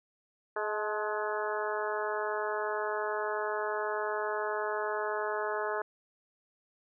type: harmonic tone with a mistuned harmonic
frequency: 211.4 Hz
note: G#3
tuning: 31 cents sharp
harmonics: 2 / 3 / 4 / 5 / 6 / 7 / 8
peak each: -35 / -37 / -38 / -39 / -40 / -40 / -41 dBFS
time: 0.56-5.82 s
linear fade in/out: 5 ms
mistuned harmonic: 4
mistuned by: +37 cents
effects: none